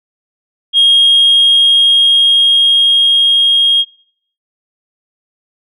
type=tone with level ramp; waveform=sine; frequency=3254 Hz; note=G#7; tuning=36 cents flat; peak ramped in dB=-3 to -6 dBFS; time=0.73-3.85 s; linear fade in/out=50 ms; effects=noise-tail reverb RT60 0.6 s tail -21 dB re dry + tanh soft clip ceiling -2 dBFS